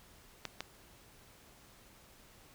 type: clicks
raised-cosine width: 0.2 ms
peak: -20 dBFS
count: 2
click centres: 0.453 / 0.606 s
effects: pink hiss -60 dBFS RMS until 2.54 s